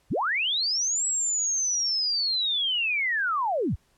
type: linear two-way sweep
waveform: sine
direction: up then down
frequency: 38.54 to 7800 to 38.54 Hz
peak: -23 dBFS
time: 0.1-3.76 s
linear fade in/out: 20 ms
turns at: 1.06 s
effects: pink hiss -66 dBFS RMS until 3.97 s + low-pass 12000 Hz 12 dB/octave